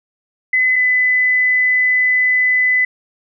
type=tone pair in turn; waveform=sine; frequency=2022 / 2006 Hz; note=B6 / B6; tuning=+40 / +26 cents; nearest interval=unison; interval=14 cents; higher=first; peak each=-11 dBFS; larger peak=neither; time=0.53-0.76 / 0.76-2.85 s; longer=second; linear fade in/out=5 ms; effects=none